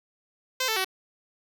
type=tone with pitch steps; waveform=5% pulse; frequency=516 / 441.5 / 377.7 Hz; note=C5 / A4 / F#4; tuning=-24 / +6 / +36 cents; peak=-13 dBFS; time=0.6-0.846 s; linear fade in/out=5 ms; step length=82 ms; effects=none